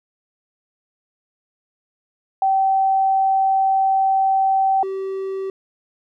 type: tone pair in turn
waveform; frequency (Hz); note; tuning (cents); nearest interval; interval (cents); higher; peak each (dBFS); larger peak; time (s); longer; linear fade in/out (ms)
sine / triangle; 772 / 385.2; G5 / G4; -27 / -30; octave; 1203; first; -14 / -21; first; 2.42-4.83 / 4.83-5.5; first; 2
effects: none